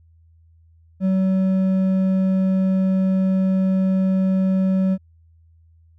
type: tone with hard clipping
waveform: sine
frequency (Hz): 189.2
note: F#3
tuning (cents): +39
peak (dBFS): -17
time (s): 1-4.98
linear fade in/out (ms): 50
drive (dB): 5
effects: added 82 Hz sine -50 dBFS peak until 5.98 s